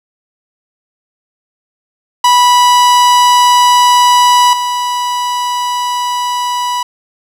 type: tone with level steps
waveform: 45% pulse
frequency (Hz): 982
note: B5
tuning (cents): -10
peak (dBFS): -5 / -13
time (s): 2.24-6.83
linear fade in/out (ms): 5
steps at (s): 4.53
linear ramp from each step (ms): 2
effects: low-pass 10000 Hz 12 dB/octave + 7-bit